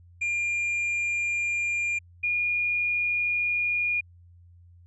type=tone pair in turn; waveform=triangle / sine; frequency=2400 / 2431 Hz; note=D7 / D#7; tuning=+37 / -41 cents; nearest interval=unison; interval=22 cents; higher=second; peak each=-23 dBFS; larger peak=neither; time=0.21-1.99 / 2.23-4.01 s; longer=neither; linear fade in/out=10 ms; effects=added 87 Hz sine -50 dBFS peak until 4.86 s + resampled to 24000 Hz